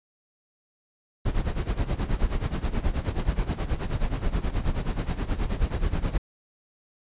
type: noise with tremolo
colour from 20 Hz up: brown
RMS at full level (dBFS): -23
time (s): 1.25-6.18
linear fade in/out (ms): 10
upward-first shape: sine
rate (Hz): 9.4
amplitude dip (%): 80
effects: resampled to 8000 Hz